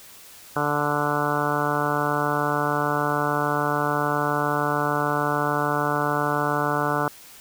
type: harmonic tone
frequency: 146.83 Hz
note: D3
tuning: in tune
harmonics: 1 / 2 / 3 / 4 / 5 / 6 / 7 / 8 / 9 / 10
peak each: -30 / -30 / -30 / -30 / -30 / -30 / -30 / -30 / -30 / -30 dBFS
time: 0.56-7.08 s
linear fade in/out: 2 ms
effects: white hiss -46 dBFS RMS until 7.4 s